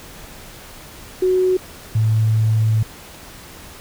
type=tone pair in turn; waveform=sine; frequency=370 / 110 Hz; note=F#4 / A2; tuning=0 / 0 cents; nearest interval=octave + major sixth; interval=2100 cents; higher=first; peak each=-13 / -13 dBFS; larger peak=neither; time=1.22-1.57 / 1.95-2.83 s; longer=second; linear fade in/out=5 ms; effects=pink hiss -39 dBFS RMS until 3.8 s